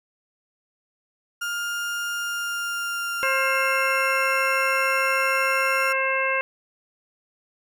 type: tone with pitch glide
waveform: 35% pulse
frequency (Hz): 1408 to 1376.6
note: F6 to F6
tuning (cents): +14 to -25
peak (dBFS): -24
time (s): 1.41-5.93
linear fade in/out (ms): 10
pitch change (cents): -39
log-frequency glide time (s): 2.13-4.25
type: harmonic tone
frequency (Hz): 532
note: C5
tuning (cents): +29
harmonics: 1 / 2 / 3 / 4 / 5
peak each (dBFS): -27 / -27 / -27 / -27 / -27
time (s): 3.23-6.41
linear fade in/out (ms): 0
effects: none